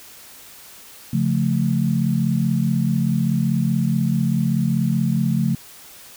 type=chord; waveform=sine; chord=Db augmented; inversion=none; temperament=equal with one note detuned; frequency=138.59 / 174.61 / 219.4 Hz; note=Db3 / F3 / A3; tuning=0 / 0 / -5 cents; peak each=-21 dBFS; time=1.13-5.55 s; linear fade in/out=5 ms; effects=white hiss -43 dBFS RMS until 6.16 s